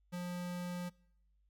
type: tone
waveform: square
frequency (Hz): 177.3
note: F3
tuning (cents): +26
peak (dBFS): -39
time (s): 0.12-0.9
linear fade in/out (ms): 20
effects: noise-tail reverb RT60 0.8 s tail -25 dB re dry + added 50 Hz sine -69 dBFS peak until 1.49 s